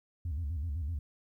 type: tone with vibrato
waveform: sine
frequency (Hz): 77.78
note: D#2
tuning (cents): 0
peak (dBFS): -30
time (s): 0.25-0.99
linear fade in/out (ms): 5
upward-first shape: square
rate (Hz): 7.9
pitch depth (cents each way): 160
effects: tanh soft clip ceiling -30 dBFS + 12-bit